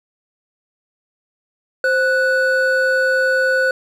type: tone pair together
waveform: triangle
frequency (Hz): 523.3 / 1480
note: C5 / F#6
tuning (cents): 0 / 0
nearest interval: octave + tritone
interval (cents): 1800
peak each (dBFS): -15 / -14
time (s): 1.84-3.71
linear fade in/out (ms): 2
effects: none